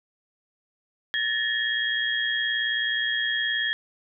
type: tone cluster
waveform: sine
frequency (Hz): 1732 / 1851 / 3273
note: A6 / A#6 / G#7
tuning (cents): -28 / -13 / -26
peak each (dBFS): -27 / -29 / -27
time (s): 1.14-3.73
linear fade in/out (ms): 0
effects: none